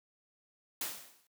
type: noise with exponential decay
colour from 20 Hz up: white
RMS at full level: -34 dBFS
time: 0.81-1.27 s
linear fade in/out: 2 ms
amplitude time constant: 100 ms
effects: noise-tail reverb RT60 0.1 s tail -25 dB re dry + high-pass 150 Hz 12 dB/octave